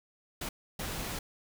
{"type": "noise bursts at uneven times", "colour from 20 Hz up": "pink", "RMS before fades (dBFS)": -37, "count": 2, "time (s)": [[0.41, 0.49], [0.79, 1.19]], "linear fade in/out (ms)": 5, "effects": []}